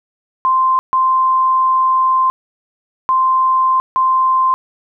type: tone bursts at uneven times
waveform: sine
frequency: 1043 Hz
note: C6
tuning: 6 cents flat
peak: -10 dBFS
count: 4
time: 0.45-0.79 / 0.93-2.3 / 3.09-3.8 / 3.96-4.54 s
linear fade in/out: 0 ms
effects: none

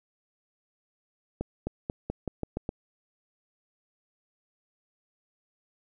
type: accelerating click train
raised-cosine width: 2 ms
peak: -17 dBFS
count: 8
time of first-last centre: 1.41-2.691 s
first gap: 260 ms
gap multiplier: 0.88
effects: none

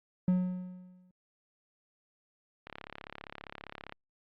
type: tone with exponential decay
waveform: triangle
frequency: 182.1 Hz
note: F#3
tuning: 27 cents flat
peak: -20 dBFS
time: 0.28-1.11 s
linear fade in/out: 2 ms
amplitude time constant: 180 ms
type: click train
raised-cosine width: 0.3 ms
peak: -25 dBFS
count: 45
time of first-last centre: 2.67-3.924 s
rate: 35.1 Hz
effects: low-pass 3000 Hz 12 dB/octave + Opus 48 kbps

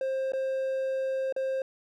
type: tone with dropouts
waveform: triangle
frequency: 530 Hz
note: C5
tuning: 22 cents sharp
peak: -25 dBFS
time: 0.01-1.62 s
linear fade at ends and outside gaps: 2 ms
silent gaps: 0.321-0.334 / 1.325-1.363 s
effects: none

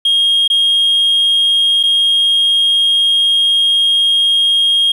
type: tone with dropouts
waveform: sine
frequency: 3248 Hz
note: G#7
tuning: 39 cents flat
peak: -7 dBFS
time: 0.05-4.92 s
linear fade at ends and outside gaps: 5 ms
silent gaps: 0.478-0.5 / 1.83-1.835 s
effects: tanh soft clip ceiling -7 dBFS + 7-bit

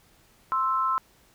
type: tone pair together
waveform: sine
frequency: 1046.5 / 1318.5 Hz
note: C6 / E6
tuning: 0 / 0 cents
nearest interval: major third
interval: 400 cents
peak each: -25 dBFS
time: 0.52-0.98 s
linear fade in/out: 0 ms
effects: pink hiss -60 dBFS RMS until 1.34 s

